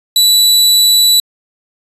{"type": "tone", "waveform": "sawtooth", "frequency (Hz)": 3951, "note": "B7", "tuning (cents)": 0, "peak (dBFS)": -3, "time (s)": [0.16, 1.2], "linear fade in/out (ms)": 2, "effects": ["resampled to 32000 Hz"]}